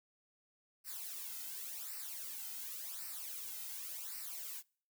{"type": "noise with flanger", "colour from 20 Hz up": "blue", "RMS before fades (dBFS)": -45, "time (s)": [0.84, 4.63], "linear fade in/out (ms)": 50, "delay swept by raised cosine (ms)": [0.29, 1.79], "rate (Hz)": 0.9, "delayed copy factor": -0.8, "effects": ["noise-tail reverb RT60 0.5 s tail -26 dB re dry"]}